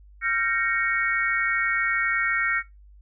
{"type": "chord", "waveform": "sine", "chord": "G half-diminished seventh", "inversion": "third", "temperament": "equal with one note detuned", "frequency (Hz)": [1372.1, 1568, 1864.7, 2217], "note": ["F6", "G6", "Bb6", "Db7"], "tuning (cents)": [-31, 0, 0, 0], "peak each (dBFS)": [-27, -30, -26, -26], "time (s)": [0.21, 2.63], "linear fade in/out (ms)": 50, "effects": ["noise-tail reverb RT60 0.2 s tail -20 dB re dry", "added 50 Hz sine -47 dBFS peak until 3.01 s"]}